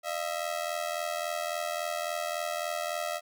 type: ring-modulated tone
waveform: sawtooth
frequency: 649 Hz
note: E5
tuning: 27 cents flat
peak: -24 dBFS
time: 0.03-3.21 s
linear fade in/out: 50 ms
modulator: 41.8 Hz
effects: none